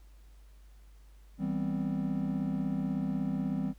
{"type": "chord", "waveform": "triangle", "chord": "C major seventh", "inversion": "first", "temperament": "just", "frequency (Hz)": [163.52, 196.22, 245.3, 261.6], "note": ["E3", "G3", "B3", "C4"], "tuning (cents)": [-14, 2, -12, 0], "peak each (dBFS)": [-34, -31, -37, -33], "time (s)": [1.38, 3.74], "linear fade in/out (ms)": 50, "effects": ["added 50 Hz sine -52 dBFS peak until 3.78 s", "pink hiss -68 dBFS RMS until 3.78 s"]}